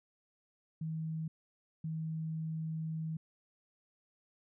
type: tone bursts at uneven times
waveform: sine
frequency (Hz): 159.6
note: D#3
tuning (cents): +44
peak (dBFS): -35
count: 2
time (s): 0.81-1.28 / 1.84-3.17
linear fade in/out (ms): 5
effects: none